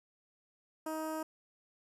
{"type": "tone with notch filter", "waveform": "15% pulse", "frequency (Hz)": 314.9, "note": "D#4", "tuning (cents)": 21, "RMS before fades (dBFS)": -38, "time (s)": [0.86, 1.23], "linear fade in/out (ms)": 5, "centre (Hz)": 3600, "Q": 0.53, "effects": ["resampled to 32000 Hz"]}